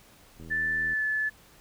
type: click train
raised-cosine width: 3 ms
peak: -33 dBFS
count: 44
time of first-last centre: 0.4-0.932 s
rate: 80.8 Hz
type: tone with pitch glide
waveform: sine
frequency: 1760 to 1731.8 Hz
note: A6 to A6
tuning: 0 to -28 cents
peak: -25 dBFS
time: 0.5-1.3 s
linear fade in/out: 20 ms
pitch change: -28 cents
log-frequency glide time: 0.85-1.05 s
effects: pink hiss -56 dBFS RMS until 1.6 s